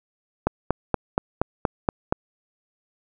click train, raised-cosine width 1 ms, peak -5 dBFS, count 8, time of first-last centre 0.47-2.125 s, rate 4.23 Hz, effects none

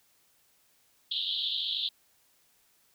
pink band-pass noise, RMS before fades -32 dBFS, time 1.11-1.89 s, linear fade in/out 5 ms, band 3100 to 4100 Hz, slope 96 dB/octave, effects white hiss -67 dBFS RMS until 2.94 s

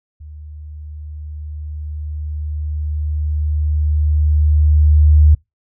sine tone with level ramp, 75.5 Hz, D2, 48 cents sharp, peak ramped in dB -32 to -5 dBFS, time 0.2-5.35 s, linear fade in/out 10 ms, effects noise-tail reverb RT60 0.2 s tail -26 dB re dry

